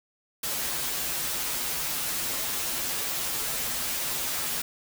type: noise with comb filter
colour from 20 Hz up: white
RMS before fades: -30 dBFS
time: 0.43-4.62 s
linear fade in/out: 5 ms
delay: 10 ms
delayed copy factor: -0.8
effects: none